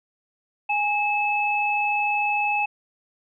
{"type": "tone pair together", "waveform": "sine", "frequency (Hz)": [826.8, 2600], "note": ["G#5", "E7"], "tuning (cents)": [-8, -24], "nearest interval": "octave + minor sixth", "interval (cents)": 1984, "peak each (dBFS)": -23, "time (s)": [0.69, 2.66], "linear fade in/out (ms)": 10, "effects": []}